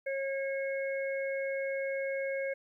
harmonic tone, 544 Hz, C#5, 33 cents flat, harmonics 1 / 3 / 4, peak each -32 / -42 / -40 dBFS, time 0.06-2.54 s, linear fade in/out 10 ms, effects 12-bit

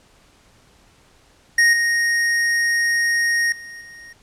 square tone with level steps, 1864.7 Hz, A#6, in tune, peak -12 / -17 / -35 / -39 dBFS, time 1.58-4.13 s, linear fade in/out 5 ms, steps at 1.73 / 3.52 / 3.81 s, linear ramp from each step 2 ms, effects pink hiss -54 dBFS RMS until 4.22 s + low-pass 9000 Hz 12 dB/octave

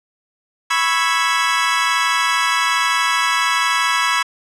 25% pulse chord, C# minor seventh, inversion third, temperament equal with one note detuned, 987.8 / 1100.4 / 1318.5 / 1661.2 Hz, B5 / C#6 / E6 / G#6, 0 / -13 / 0 / 0 cents, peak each -17 dBFS, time 0.7-4.23 s, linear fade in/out 10 ms, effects low-pass 8000 Hz 12 dB/octave

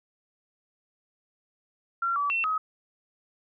sine tone with pitch steps, 1370 / 1149 / 2702 / 1269 Hz, F6 / D6 / E7 / D#6, -34 / -38 / +42 / +34 cents, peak -24 dBFS, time 2.02-2.58 s, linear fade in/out 5 ms, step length 140 ms, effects none

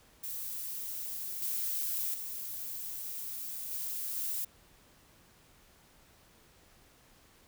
violet noise with level steps, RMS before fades -39 / -34 / -40 / -37 / -35 dBFS, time 0.23-4.45 s, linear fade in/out 10 ms, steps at 1.42 / 2.14 / 3.71 / 4.16 s, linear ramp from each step 2 ms, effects pink hiss -62 dBFS RMS until 7.47 s

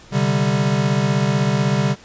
square chord, C suspended second, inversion none, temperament equal, 130.81 / 146.83 / 196 Hz, C3 / D3 / G3, 0 / 0 / 0 cents, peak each -21 dBFS, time 0.11-1.96 s, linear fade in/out 50 ms, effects pink hiss -45 dBFS RMS until 2.04 s + resampled to 16000 Hz

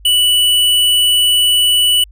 triangle tone with hard clipping, 2960 Hz, F#7, in tune, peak -10 dBFS, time 0.05-2.04 s, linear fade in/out 5 ms, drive 18 dB, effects added 50 Hz sine -37 dBFS peak until 2.11 s

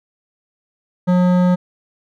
triangle tone with hard clipping, 180 Hz, F#3, 47 cents flat, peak -13 dBFS, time 1.07-1.56 s, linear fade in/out 20 ms, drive 17 dB, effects none

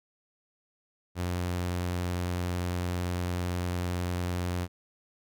sawtooth tone, 88.9 Hz, F2, 31 cents sharp, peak -25 dBFS, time 1.15-4.68 s, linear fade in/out 50 ms, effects none

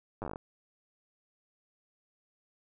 slowing click train, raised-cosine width 1 ms, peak -24 dBFS, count 10, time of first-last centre 0.22-0.359 s, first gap 9 ms, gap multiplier 1.13, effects none

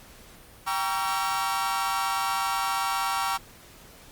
40% pulse chord, G diminished seventh, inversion none, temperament just, 784 / 940.8 / 1128.9 / 1354.7 Hz, G5 / Bb5 / Db6 / Fb6, 0 / +16 / +31 / +47 cents, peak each -30 dBFS, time 0.66-3.38 s, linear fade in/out 20 ms, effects pink hiss -50 dBFS RMS until 4.11 s + Opus 48 kbps

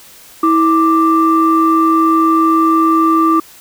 sine tone pair together, 324.3 / 1177.9 Hz, E4 / D6, -28 / +5 cents, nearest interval octave + minor seventh, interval 2233 cents, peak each -10 dBFS, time 0.43-3.4 s, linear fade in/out 5 ms, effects tanh soft clip ceiling -1 dBFS + white hiss -40 dBFS RMS until 3.6 s

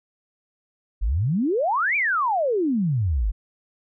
sine exponential two-way sweep, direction up then down, 43.65 to 2434 to 43.65 Hz, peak -19 dBFS, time 1.01-3.32 s, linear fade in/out 20 ms, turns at 1.96 s, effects none

